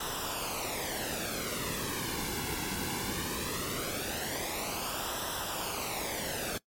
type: noise with flanger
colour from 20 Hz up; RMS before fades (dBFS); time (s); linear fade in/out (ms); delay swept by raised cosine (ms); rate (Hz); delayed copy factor
pink; -35; 0-6.58; 5; 0.44 to 1.64; 0.19; -0.7
effects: noise-tail reverb RT60 0.1 s tail -20 dB re dry + MP3 64 kbps